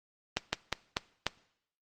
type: slowing click train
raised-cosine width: 0.2 ms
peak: -10 dBFS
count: 5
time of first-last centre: 0.37-1.267 s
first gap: 160 ms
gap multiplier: 1.23
effects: noise-tail reverb RT60 0.7 s tail -20 dB re dry + Opus 24 kbps